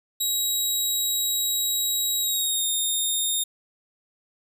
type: tone with pitch glide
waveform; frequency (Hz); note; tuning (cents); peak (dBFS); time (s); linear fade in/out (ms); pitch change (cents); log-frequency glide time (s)
15% pulse; 3840 to 3675; B7 to A#7; -49 to -25; -16; 0.2-3.44; 10; -76; 2.21-2.66
effects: none